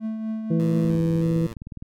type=tone with tremolo; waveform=triangle; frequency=220 Hz; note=A3; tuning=in tune; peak=-22 dBFS; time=0-1 s; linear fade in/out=50 ms; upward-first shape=triangle; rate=4.1 Hz; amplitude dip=45%
type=harmonic tone; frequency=164.81 Hz; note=E3; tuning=in tune; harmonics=1 / 2 / 3; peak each=-20 / -26 / -30 dBFS; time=0.5-1.47 s; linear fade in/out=10 ms
type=tone with vibrato; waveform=15% pulse; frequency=108.8 Hz; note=A2; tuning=19 cents flat; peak=-29 dBFS; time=0.59-1.54 s; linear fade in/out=10 ms; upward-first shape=square; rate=1.6 Hz; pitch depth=93 cents each way
type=click train; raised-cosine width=5 ms; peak=-25 dBFS; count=20; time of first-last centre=0.85-1.824 s; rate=19.5 Hz
effects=none